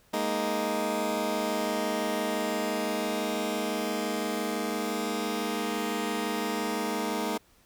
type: chord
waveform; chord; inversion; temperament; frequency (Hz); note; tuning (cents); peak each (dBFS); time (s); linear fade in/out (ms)
15% pulse; Ab suspended second; none; just; 207.7 / 233.6 / 311.5; Ab3 / Bb3 / Eb4; 0 / +4 / +2; -26; 0.13-7.38; 10
effects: pink hiss -62 dBFS RMS until 7.65 s